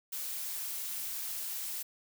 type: noise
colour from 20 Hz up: blue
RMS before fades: -38 dBFS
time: 0.12-1.83 s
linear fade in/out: 10 ms
effects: none